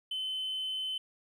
triangle tone, 3052 Hz, G7, 47 cents flat, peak -30 dBFS, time 0.11-0.98 s, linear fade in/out 5 ms, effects tanh soft clip ceiling -28 dBFS

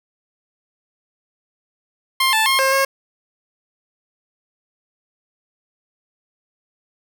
15% pulse tone with pitch steps, 1058 / 878 / 1070 / 534 / 542 Hz, C6 / A5 / C6 / C5 / C#5, +19 / -4 / +38 / +35 / -39 cents, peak -8 dBFS, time 2.2-2.85 s, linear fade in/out 5 ms, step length 130 ms, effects none

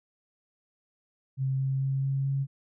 sine tone with pitch steps, 133.4 / 134.33 / 135.26 / 136.2 / 137.15 Hz, C3 / C3 / C#3 / C#3 / C#3, +34 / +46 / -42 / -30 / -18 cents, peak -25 dBFS, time 1.37-2.47 s, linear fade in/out 50 ms, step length 220 ms, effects none

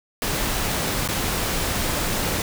pink noise with dropouts, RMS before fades -24 dBFS, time 0.22-2.42 s, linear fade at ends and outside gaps 1 ms, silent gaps 1.077-1.087 s, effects none

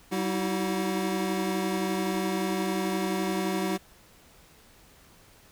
square tone cluster, 190.9 / 315.1 / 326.7 / 378.8 / 731 Hz, G3 / D#4 / E4 / F#4 / F#5, -46 / +22 / -15 / +41 / -21 cents, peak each -31 / -38 / -34 / -33 / -37 dBFS, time 0.11-3.78 s, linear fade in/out 20 ms, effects pink hiss -56 dBFS RMS until 5.51 s

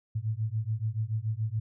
sine beating tone pair, 106.5 / 113.5 Hz, G#2 / A#2, +44 / -46 cents, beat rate 7 Hz, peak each -31 dBFS, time 0.15-1.6 s, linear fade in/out 10 ms, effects none

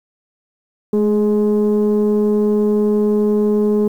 sine tone pair together, 211.8 / 417.8 Hz, G#3 / G#4, +34 / +10 cents, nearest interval octave, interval 1176 cents, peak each -13 dBFS, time 0.93-3.88 s, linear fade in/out 5 ms, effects tanh soft clip ceiling -9 dBFS + 8-bit

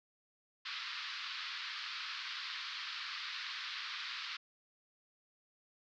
white band-pass noise, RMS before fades -43 dBFS, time 0.65-4.37 s, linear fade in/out 10 ms, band 1100 to 4700 Hz, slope 48 dB/octave, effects none

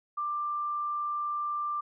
sine tone, 1184 Hz, D6, 14 cents sharp, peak -29 dBFS, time 0.17-1.81 s, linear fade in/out 10 ms, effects none

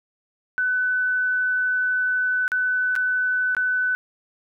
sine tone with dropouts, 1502 Hz, F#6, 26 cents sharp, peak -19 dBFS, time 0.58-3.95 s, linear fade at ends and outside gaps 0 ms, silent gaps 2.479-2.518 / 2.954-2.962 / 3.549-3.567 s, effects none

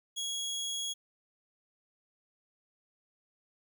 25% pulse tone, 3322 Hz, G#7, in tune, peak -30 dBFS, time 0.16-0.94 s, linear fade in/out 20 ms, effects none

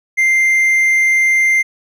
triangle tone, 2093 Hz, C7, in tune, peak -8 dBFS, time 0.17-1.63 s, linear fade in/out 20 ms, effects none

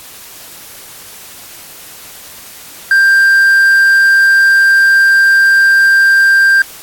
triangle tone, 1585 Hz, G6, 19 cents sharp, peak -3 dBFS, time 2.91-6.62 s, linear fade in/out 2 ms, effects white hiss -33 dBFS RMS until 6.82 s + AAC 64 kbps

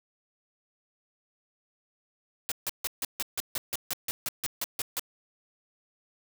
white noise bursts, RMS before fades -31 dBFS, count 15, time 2.49-4.995 s, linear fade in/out 0 ms, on 27 ms, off 150 ms, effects none

